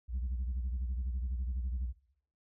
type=beating tone pair; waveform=sine; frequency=61.74 / 73.74 Hz; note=B1 / D2; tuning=0 / +8 cents; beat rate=12 Hz; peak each=-31 / -39 dBFS; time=0.08-1.93 s; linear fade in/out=50 ms; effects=noise-tail reverb RT60 0.6 s tail -18 dB re dry + tanh soft clip ceiling -30 dBFS